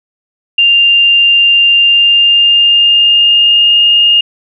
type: tone with pitch glide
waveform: sine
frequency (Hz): 2794 to 2835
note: F7 to F7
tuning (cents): 0 to +25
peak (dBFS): -4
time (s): 0.58-4.21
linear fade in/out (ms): 5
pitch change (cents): +25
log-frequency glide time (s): 1.75-3.76
effects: none